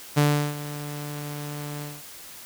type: tone with ADSR envelope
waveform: sawtooth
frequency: 146.83 Hz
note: D3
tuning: in tune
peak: -12 dBFS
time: 0.16-2.03 s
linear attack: 20 ms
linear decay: 360 ms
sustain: -16 dB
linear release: 210 ms
effects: white hiss -43 dBFS RMS until 2.45 s